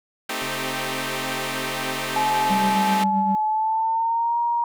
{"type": "chord", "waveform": "5% pulse", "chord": "A half-diminished seventh", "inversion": "none", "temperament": "equal with one note detuned", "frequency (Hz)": [220, 260.7, 311.1, 392], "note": ["A3", "C4", "Eb4", "G4"], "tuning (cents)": [0, -6, 0, 0], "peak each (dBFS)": -20, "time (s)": [0.29, 3.04], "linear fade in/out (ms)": 5}
{"type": "click train", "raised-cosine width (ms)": 1, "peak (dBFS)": -22, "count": 308, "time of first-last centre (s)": [0.42, 2.746], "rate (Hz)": 132}
{"type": "tone with pitch glide", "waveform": "sine", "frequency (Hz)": [860, 943.3], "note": ["A5", "A#5"], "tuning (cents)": [-40, 20], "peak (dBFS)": -19, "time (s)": [2.16, 4.64], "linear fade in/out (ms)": 2, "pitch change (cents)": 160, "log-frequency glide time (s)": [3.46, 4.38]}
{"type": "tone with tremolo", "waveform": "triangle", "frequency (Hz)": 195.5, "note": "G3", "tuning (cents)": -4, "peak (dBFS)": -18, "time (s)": [2.5, 3.35], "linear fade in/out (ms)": 0, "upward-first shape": "triangle", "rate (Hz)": 7.7, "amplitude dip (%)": 60}
{"effects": []}